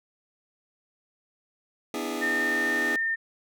sawtooth chord, E dominant seventh, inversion second, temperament just, 247.2 / 296.7 / 329.6 / 412 Hz, B3 / D4 / E4 / G#4, +2 / +18 / 0 / -14 cents, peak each -31 dBFS, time 1.94-2.96 s, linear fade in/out 2 ms
sine tone, 1812 Hz, A#6, 50 cents flat, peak -24 dBFS, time 2.21-3.16 s, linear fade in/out 20 ms
effects none

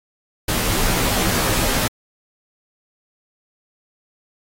pink noise with comb filter, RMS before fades -20 dBFS, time 0.48-1.88 s, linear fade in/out 5 ms, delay 14 ms, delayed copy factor -0.95, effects AAC 48 kbps

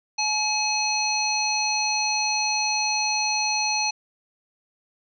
harmonic tone, 850 Hz, G#5, 40 cents sharp, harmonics 1 / 3 / 5 / 7, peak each -27 / -27 / -27 / -27 dBFS, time 0.18-3.91 s, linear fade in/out 10 ms, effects none

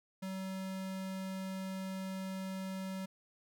square tone, 190 Hz, F#3, 46 cents sharp, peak -39 dBFS, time 0.22-3.06 s, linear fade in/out 10 ms, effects none

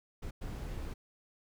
brown noise bursts at uneven times, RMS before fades -40 dBFS, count 2, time 0.22-0.31 / 0.41-0.94 s, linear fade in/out 10 ms, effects none

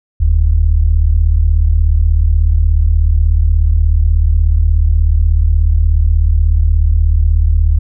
sine tone pair together, 41.23 / 77.78 Hz, E1 / D#2, +1 / 0 cents, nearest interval major seventh, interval 1099 cents, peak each -10 dBFS, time 0.2-7.79 s, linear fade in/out 10 ms, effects none

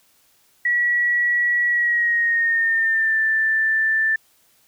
sine tone with pitch glide, 1930 to 1769.8 Hz, B6 to A6, -40 to +10 cents, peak -16 dBFS, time 0.65-4.16 s, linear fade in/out 5 ms, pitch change -150 cents, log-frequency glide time 1.68-3.2 s, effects white hiss -59 dBFS RMS until 4.67 s

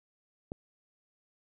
click, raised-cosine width 2 ms, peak -24 dBFS, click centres 0.519 s, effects none

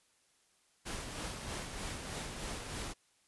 pink noise with tremolo, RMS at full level -40 dBFS, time 0.85-2.94 s, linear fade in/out 20 ms, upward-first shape sine, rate 3.2 Hz, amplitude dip 40%, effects white hiss -71 dBFS RMS until 3.27 s + resampled to 24000 Hz

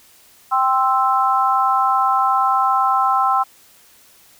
sine chord, C major, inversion second, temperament equal, 784 / 1046.5 / 1318.5 Hz, G5 / C6 / E6, 0 / 0 / 0 cents, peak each -18 dBFS, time 0.51-3.44 s, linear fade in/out 20 ms, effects white hiss -50 dBFS RMS until 4.39 s

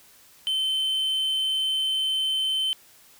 triangle tone, 3079 Hz, G7, 32 cents flat, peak -21 dBFS, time 0.47-2.73 s, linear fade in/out 0 ms, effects white hiss -54 dBFS RMS until 3.19 s

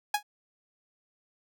sawtooth tone with exponential decay, 830.6 Hz, G#5, in tune, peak -17 dBFS, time 0.14-0.23 s, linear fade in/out 5 ms, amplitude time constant 18 ms, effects none

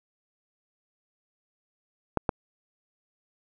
clicks, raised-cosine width 1 ms, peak -9 dBFS, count 2, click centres 2.173 / 2.292 s, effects none

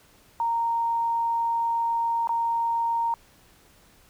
sine tone with dropouts, 927 Hz, A#5, 10 cents flat, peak -22 dBFS, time 0.4-3.14 s, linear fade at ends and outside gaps 1 ms, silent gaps 2.273-2.292 s, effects pink hiss -57 dBFS RMS until 4.09 s

